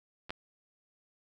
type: clicks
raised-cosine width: 0.3 ms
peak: -29 / -19 dBFS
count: 2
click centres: 0.295 / 0.305 s
effects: none